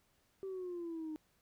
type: exponential sweep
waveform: sine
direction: down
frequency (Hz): 389.7 to 306.2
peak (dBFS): -38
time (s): 0.43-1.16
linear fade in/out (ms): 0
effects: tanh soft clip ceiling -37 dBFS + pink hiss -74 dBFS RMS until 1.41 s